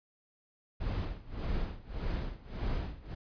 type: noise with tremolo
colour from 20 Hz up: brown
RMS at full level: -32 dBFS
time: 0.8-3.15 s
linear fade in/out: 10 ms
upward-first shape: sine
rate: 1.7 Hz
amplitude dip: 90%
effects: resampled to 11025 Hz